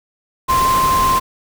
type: tone in noise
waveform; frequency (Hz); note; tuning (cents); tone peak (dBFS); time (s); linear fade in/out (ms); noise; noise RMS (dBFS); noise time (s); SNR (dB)
sine; 1046.5; C6; 0; -12; 0.48-1.2; 20; pink; -22; 0.48-1.2; +7
effects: none